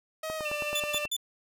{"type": "tone with pitch glide", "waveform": "sawtooth", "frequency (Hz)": [632, 593.1], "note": ["D#5", "D5"], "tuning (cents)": [27, 17], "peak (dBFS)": -29, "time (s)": [0.23, 1.06], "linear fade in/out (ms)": 5, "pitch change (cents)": -110, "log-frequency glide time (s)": [0.37, 0.49]}
{"type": "click train", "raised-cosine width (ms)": 1, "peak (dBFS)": -24, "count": 8, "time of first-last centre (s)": [0.3, 1.053], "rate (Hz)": 9.3}
{"type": "tone with tremolo", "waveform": "sine", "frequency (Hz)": 2696, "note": "E7", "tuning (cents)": 38, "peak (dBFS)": -30, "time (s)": [0.45, 1.08], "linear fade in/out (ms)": 5, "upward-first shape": "sine", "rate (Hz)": 14, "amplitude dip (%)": 70}
{"type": "tone bursts", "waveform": "sawtooth", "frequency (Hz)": 3500, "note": "A7", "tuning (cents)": -10, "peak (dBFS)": -25, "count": 3, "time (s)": [0.75, 1.166], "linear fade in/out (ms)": 5, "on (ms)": 52, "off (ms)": 130}
{"effects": []}